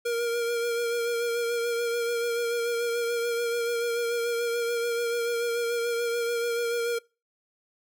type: tone with vibrato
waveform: square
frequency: 470.2 Hz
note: A#4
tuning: 15 cents sharp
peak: -26 dBFS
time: 0.05-6.99 s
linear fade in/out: 10 ms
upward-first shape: sine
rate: 6.9 Hz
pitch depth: 24 cents each way
effects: noise-tail reverb RT60 0.3 s tail -24 dB re dry